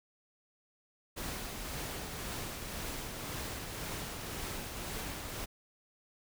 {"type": "noise with tremolo", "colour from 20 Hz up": "pink", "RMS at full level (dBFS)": -39, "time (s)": [1.16, 5.46], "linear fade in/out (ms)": 20, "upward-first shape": "triangle", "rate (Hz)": 1.9, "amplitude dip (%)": 35, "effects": []}